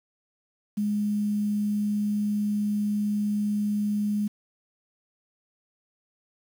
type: tone with quantisation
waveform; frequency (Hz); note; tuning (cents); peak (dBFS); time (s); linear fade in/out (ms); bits
sine; 207.7; G#3; 0; -23; 0.77-4.28; 10; 8
effects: none